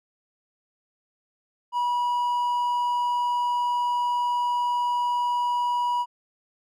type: tone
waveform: triangle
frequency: 971 Hz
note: B5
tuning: 30 cents flat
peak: -20 dBFS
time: 1.72-6.06 s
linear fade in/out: 50 ms
effects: none